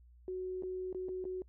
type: tone with dropouts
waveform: sine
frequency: 370 Hz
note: F#4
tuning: in tune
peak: -36 dBFS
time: 0.28-1.42 s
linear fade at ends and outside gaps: 1 ms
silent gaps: 0.624-0.634 / 0.928-0.947 / 1.085-1.09 / 1.242-1.252 s
effects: noise-tail reverb RT60 0.1 s tail -25 dB re dry + added 60 Hz sine -57 dBFS peak until 1.48 s